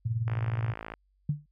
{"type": "tone with tremolo", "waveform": "sine", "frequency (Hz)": 114.5, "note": "A#2", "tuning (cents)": -31, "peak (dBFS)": -23, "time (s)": [0.05, 0.74], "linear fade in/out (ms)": 10, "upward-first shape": "triangle", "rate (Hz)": 19, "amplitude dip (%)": 80}
{"type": "click train", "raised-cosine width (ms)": 0.5, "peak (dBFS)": -23, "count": 37, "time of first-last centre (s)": [0.28, 0.938], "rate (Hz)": 54.7}
{"type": "tone with exponential decay", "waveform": "sine", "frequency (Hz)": 147.5, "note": "D3", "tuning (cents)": 8, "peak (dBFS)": -21, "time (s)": [1.29, 1.46], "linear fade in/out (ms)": 5, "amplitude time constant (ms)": 35}
{"effects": ["added 48 Hz sine -66 dBFS peak until 1.51 s"]}